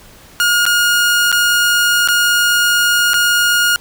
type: tone with dropouts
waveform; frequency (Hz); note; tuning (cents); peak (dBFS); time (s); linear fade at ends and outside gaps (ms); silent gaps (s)
sawtooth; 1429; F6; +39; -7; 0.4-3.76; 0; 0.654-0.664 / 1.317-1.326 / 2.075-2.086 / 3.134-3.141
effects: pink hiss -42 dBFS RMS until 3.8 s